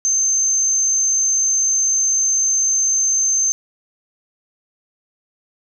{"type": "tone", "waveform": "sine", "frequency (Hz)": 6272, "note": "G8", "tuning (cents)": 0, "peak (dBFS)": -14, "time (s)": [0.05, 3.52], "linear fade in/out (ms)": 0, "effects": []}